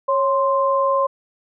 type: tone pair together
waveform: sine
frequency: 550 / 1045.8 Hz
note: C#5 / C6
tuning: -14 / -1 cents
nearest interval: major seventh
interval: 1113 cents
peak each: -18 dBFS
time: 0.08-1.07 s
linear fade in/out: 10 ms
effects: none